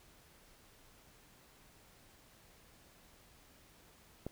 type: click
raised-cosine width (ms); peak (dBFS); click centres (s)
2; -26; 4.266
effects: pink hiss -63 dBFS RMS until 4.31 s